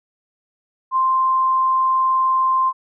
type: tone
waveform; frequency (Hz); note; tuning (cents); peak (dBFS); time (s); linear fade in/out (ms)
sine; 1046.5; C6; 0; -14; 0.91-2.73; 50
effects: none